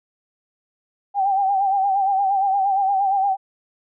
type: tone with vibrato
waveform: sine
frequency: 784 Hz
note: G5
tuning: in tune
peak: -16 dBFS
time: 1.14-3.37 s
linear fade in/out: 50 ms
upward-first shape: sine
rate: 8.6 Hz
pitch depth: 60 cents each way
effects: none